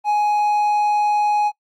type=tone; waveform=triangle; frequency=835 Hz; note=G#5; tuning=9 cents sharp; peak=-13 dBFS; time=0.04-1.52 s; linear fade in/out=50 ms; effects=noise-tail reverb RT60 0.1 s tail -22 dB re dry + Opus 32 kbps